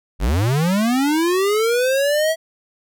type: linear sweep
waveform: square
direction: up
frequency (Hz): 39.3 to 654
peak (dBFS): -16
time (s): 0.19-2.36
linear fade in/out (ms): 50
effects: none